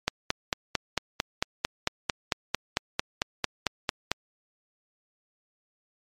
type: click train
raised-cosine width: 0.2 ms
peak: -6 dBFS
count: 19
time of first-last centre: 0.08-4.116 s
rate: 4.46 Hz
effects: MP3 64 kbps